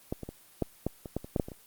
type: clicks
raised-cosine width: 2 ms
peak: -18 / -24 / -25 / -14 / -15 / -25 / -17 / -27 / -14 / -12 / -26 / -29 dBFS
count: 12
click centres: 0.125 / 0.233 / 0.29 / 0.623 / 0.866 / 1.058 / 1.166 / 1.245 / 1.362 / 1.398 / 1.485 / 1.518 s
effects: white hiss -57 dBFS RMS until 1.66 s + Opus 24 kbps